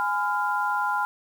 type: chord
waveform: sine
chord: F diminished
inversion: first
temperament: equal with one note detuned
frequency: 830.6 / 1012 / 1396.9 Hz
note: Ab5 / Cb6 / F6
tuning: 0 / +42 / 0 cents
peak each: -27 dBFS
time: 0-1.05 s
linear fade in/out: 0 ms
effects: 8-bit